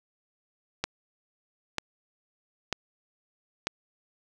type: click train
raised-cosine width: 0.2 ms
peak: -10 dBFS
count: 4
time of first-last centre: 0.84-3.67 s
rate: 1.06 Hz
effects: none